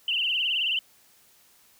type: tone with vibrato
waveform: sine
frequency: 2889 Hz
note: F#7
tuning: 42 cents flat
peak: -23 dBFS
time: 0.08-0.79 s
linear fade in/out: 2 ms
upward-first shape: triangle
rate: 19 Hz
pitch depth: 150 cents each way
effects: white hiss -59 dBFS RMS until 1.79 s